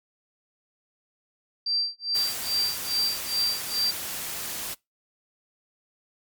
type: tone with tremolo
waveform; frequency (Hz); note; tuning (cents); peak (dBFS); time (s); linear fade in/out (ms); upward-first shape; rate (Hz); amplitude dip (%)
sine; 4700; D8; +1; -21; 1.66-3.91; 5; sine; 2.4; 100
type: noise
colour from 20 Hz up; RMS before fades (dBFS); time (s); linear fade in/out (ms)
white; -33; 2.14-4.75; 20
effects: noise-tail reverb RT60 0.2 s tail -24 dB re dry + MP3 96 kbps